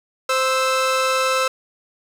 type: tone pair together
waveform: sawtooth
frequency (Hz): 521.8 / 1314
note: C5 / E6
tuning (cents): -5 / -6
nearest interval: octave + major third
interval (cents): 1599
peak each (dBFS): -16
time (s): 0.29-1.48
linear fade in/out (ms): 5
effects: low-pass 9000 Hz 12 dB/octave + 7-bit